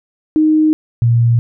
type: tone pair in turn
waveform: sine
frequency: 310.3 / 117.62 Hz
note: D#4 / A#2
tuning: -5 / +16 cents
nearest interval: octave + perfect fourth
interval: 1679 cents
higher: first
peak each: -8 dBFS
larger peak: neither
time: 0.36-0.73 / 1.02-1.39 s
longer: neither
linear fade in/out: 0 ms
effects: none

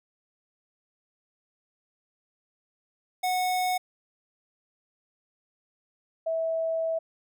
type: tone pair in turn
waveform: square / sine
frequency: 734 / 651.8 Hz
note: F#5 / E5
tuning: -14 / -20 cents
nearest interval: major second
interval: 206 cents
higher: first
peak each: -25 / -25 dBFS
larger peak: neither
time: 3.23-3.78 / 6.26-6.99 s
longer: second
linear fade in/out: 10 ms
effects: none

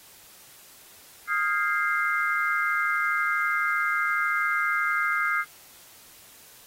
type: chord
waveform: sine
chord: F minor seventh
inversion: third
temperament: equal with one note detuned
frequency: 1244.5 / 1396.9 / 1623.3 / 2093 Hz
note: Eb6 / F6 / Ab6 / C7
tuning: 0 / 0 / -40 / 0 cents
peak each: -28 dBFS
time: 1.27-5.45 s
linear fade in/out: 50 ms
effects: white hiss -51 dBFS RMS until 6.66 s + AAC 48 kbps

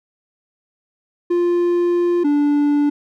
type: tone pair in turn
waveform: triangle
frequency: 349.2 / 291 Hz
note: F4 / D4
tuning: 0 / -16 cents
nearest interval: minor third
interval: 316 cents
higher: first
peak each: -12 / -11 dBFS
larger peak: second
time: 1.3-2.24 / 2.24-2.9 s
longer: first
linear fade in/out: 10 ms
effects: none

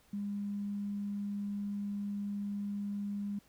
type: tone with tanh clipping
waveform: triangle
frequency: 202.9 Hz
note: G#3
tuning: 40 cents flat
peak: -34 dBFS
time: 0.13-3.39 s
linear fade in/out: 5 ms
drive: 3 dB
effects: pink hiss -66 dBFS RMS until 3.48 s

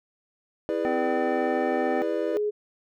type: chord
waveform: triangle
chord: E dominant seventh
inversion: none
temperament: just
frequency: 329.6 / 412 / 494.4 / 593.3 Hz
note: E4 / G#4 / B4 / D5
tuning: 0 / -14 / +2 / +18 cents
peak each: -28 dBFS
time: 0.69-2.37 s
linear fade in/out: 0 ms
type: harmonic tone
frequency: 256.7 Hz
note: C4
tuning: 33 cents flat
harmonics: 1 / 3 / 5 / 7 / 9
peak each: -30 / -29 / -41 / -36 / -44 dBFS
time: 0.85-2.02 s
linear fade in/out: 0 ms
type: tone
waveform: sine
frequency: 418.7 Hz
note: G#4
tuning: 14 cents sharp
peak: -23 dBFS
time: 2.32-2.51 s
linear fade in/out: 20 ms
effects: none

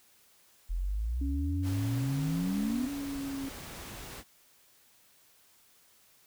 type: exponential sweep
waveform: sine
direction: up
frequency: 41 to 261.6 Hz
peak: -29 dBFS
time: 0.69-2.88 s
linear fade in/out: 20 ms
type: tone with vibrato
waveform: sine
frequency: 277.5 Hz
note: C#4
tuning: 2 cents sharp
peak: -34 dBFS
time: 1.21-3.49 s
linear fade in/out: 5 ms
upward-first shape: triangle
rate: 0.76 Hz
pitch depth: 42 cents each way
type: noise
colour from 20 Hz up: pink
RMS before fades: -44 dBFS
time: 1.62-4.24 s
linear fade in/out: 50 ms
effects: white hiss -63 dBFS RMS until 6.26 s

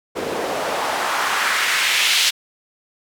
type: noise with band-pass filter sweep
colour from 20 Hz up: white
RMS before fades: -20 dBFS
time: 0.15-2.31 s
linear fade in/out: 20 ms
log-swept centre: 380 to 3400 Hz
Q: 1.5
effects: none

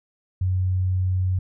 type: tone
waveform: sine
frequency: 92.5 Hz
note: F#2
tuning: in tune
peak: -19 dBFS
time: 0.41-1.39 s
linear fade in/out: 5 ms
effects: none

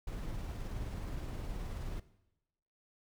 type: noise with tremolo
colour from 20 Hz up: brown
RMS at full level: -39 dBFS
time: 0.07-2 s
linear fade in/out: 5 ms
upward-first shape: sine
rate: 19 Hz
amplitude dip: 25%
effects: noise-tail reverb RT60 0.9 s tail -17 dB re dry

